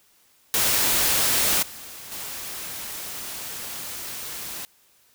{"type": "noise with level steps", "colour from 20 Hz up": "white", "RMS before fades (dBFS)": [-21, -40, -34], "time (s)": [0.54, 4.65], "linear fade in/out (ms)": 0, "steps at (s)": [1.62, 2.11], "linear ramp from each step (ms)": 10, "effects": ["white hiss -60 dBFS RMS until 5.14 s"]}